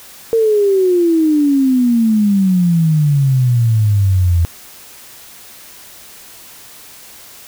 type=exponential sweep; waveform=sine; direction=down; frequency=460 to 82.9 Hz; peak=-9 dBFS; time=0.33-4.45 s; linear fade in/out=0 ms; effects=white hiss -38 dBFS RMS until 7.47 s